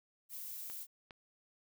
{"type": "noise", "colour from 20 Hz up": "violet", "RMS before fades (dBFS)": -45, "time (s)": [0.29, 0.87], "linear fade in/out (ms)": 50}
{"type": "clicks", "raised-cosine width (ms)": 0.3, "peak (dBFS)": -34, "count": 2, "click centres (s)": [0.7, 1.108]}
{"effects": []}